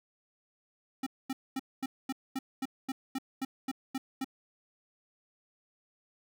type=tone bursts; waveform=square; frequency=265.2 Hz; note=C4; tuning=23 cents sharp; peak=-32 dBFS; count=13; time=1.03-4.245 s; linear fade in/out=5 ms; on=35 ms; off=230 ms; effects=none